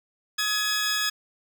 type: tone pair together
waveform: 15% pulse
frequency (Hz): 1261.6 / 1684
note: D#6 / G#6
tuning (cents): +24 / +24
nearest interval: perfect fourth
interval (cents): 500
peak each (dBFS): -24 / -18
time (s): 0.38-1.1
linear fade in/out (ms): 10
effects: none